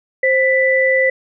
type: tone pair together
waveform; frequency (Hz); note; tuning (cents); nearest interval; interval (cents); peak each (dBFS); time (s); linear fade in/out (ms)
sine; 525 / 1982.1; C5 / B6; +6 / +6; octave + major seventh; 2300; -14; 0.23-1.1; 5
effects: none